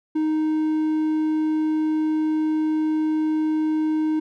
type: tone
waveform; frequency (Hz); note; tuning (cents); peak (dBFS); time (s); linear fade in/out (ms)
triangle; 311.1; D#4; 0; -17; 0.15-4.2; 10
effects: none